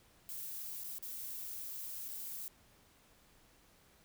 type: noise with dropouts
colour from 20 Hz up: violet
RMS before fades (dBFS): -44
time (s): 0.29-2.48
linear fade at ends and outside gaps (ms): 0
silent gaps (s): 0.836-0.843 / 0.984-1.026 / 2.082-2.086
effects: pink hiss -66 dBFS RMS until 4.04 s